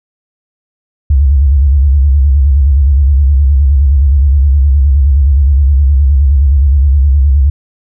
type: tone with vibrato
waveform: sine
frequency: 69.3 Hz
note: C#2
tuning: in tune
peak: -4 dBFS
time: 1.1-7.5 s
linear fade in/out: 5 ms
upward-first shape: square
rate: 9.6 Hz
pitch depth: 100 cents each way
effects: none